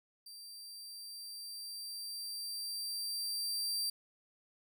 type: tone with level ramp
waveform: sawtooth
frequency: 4699 Hz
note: D8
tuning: in tune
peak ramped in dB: -46 to -30 dBFS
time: 0.26-3.9 s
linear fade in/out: 5 ms
effects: none